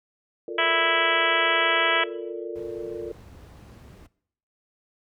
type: chord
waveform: sine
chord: Bb major seventh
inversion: second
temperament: equal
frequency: 349.2 / 440 / 466.2 / 587.3 Hz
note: F4 / A4 / Bb4 / D5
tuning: 0 / 0 / 0 / 0 cents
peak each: -34 / -35 / -36 / -40 dBFS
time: 0.48-3.12 s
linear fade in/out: 2 ms
type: harmonic tone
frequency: 329.6 Hz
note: E4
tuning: in tune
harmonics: 2 / 3 / 4 / 5 / 6 / 7 / 8 / 9 / 10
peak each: -27 / -29 / -27 / -27 / -27 / -28 / -33 / -29 / -31 dBFS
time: 0.58-2.04 s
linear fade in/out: 5 ms
type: noise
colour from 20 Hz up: brown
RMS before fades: -43 dBFS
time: 2.55-4.07 s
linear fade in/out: 10 ms
effects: noise-tail reverb RT60 0.7 s tail -21 dB re dry + high-pass 60 Hz 12 dB/octave